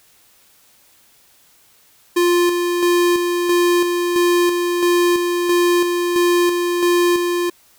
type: tone with tremolo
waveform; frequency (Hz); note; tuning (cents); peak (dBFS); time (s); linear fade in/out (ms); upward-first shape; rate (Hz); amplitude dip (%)
square; 350; F4; +4; -13; 2.16-7.5; 10; square; 1.5; 40
effects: white hiss -53 dBFS RMS until 7.78 s